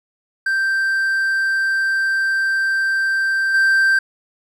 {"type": "tone with level steps", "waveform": "triangle", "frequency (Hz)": 1568, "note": "G6", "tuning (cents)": 0, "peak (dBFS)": [-14, -10], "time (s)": [0.46, 3.99], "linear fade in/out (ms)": 5, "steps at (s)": 3.54, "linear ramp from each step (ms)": 5, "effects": []}